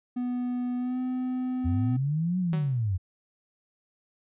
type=tone with pitch glide; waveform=triangle; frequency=246.9 to 254.1 Hz; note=B3 to B3; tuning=0 to +49 cents; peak=-25 dBFS; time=0.16-1.97 s; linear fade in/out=10 ms; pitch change=+49 cents; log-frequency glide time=0.77-0.99 s
type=linear two-way sweep; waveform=sine; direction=up then down; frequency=82.41 to 186.8 to 86.5 Hz; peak=-24 dBFS; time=1.64-2.98 s; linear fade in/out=20 ms; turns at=2.39 s
type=tone with exponential decay; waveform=sawtooth; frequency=187.7 Hz; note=F#3; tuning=25 cents sharp; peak=-28 dBFS; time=2.53-2.86 s; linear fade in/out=0 ms; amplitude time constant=71 ms
effects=resampled to 8000 Hz